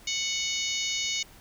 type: harmonic tone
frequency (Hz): 739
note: F#5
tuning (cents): -2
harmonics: 3 / 4 / 5 / 6 / 7 / 8 / 9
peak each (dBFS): -34 / -34 / -34 / -37 / -38 / -38 / -34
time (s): 0.07-1.23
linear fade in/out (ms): 5
effects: pink hiss -53 dBFS RMS until 1.4 s